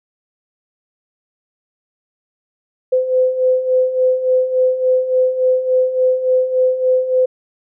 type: beating tone pair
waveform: sine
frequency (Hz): 509 / 512.5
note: C5 / C5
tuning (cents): -48 / -36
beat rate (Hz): 3.5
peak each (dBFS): -19 / -13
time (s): 2.92-7.26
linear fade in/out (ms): 10
effects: none